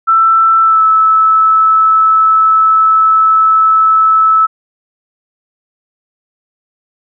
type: tone with pitch glide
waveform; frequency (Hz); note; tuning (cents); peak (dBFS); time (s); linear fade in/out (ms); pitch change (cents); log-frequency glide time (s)
sine; 1331 to 1305.9; E6 to E6; +16 to -17; -5; 0.07-4.47; 20; -33; 0.61-0.83
effects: none